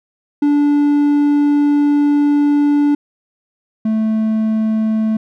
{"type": "tone pair in turn", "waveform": "triangle", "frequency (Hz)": [290.5, 219.1], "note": ["D4", "A3"], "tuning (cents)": [-19, -7], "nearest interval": "perfect fourth", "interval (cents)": 488, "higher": "first", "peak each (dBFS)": [-8, -11], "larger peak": "first", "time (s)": [[0.42, 2.95], [3.85, 5.17]], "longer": "first", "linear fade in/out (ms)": 5, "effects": []}